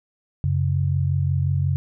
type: tone pair together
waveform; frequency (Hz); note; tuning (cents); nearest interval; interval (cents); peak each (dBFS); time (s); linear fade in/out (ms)
sine; 92.5 / 138.07; F#2 / C#3; 0 / -7; perfect fifth; 693; -21; 0.44-1.76; 0
effects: none